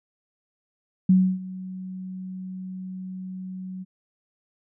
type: tone with ADSR envelope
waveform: sine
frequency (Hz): 186.2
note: F#3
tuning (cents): +11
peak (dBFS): -12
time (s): 1.09-3.85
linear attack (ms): 6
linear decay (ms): 290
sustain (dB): -20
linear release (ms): 30
effects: none